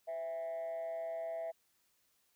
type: tone with frequency modulation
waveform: sine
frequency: 659.3 Hz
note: E5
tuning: in tune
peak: -35 dBFS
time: 0.07-1.52 s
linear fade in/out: 20 ms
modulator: 151 Hz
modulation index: 0.38
effects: tanh soft clip ceiling -36 dBFS + white hiss -75 dBFS RMS until 2.35 s